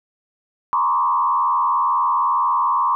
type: tone with frequency modulation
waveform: sine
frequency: 1046.5 Hz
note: C6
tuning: in tune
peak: -15 dBFS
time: 0.73-2.95 s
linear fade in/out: 0 ms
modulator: 82.1 Hz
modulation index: 1.3
effects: none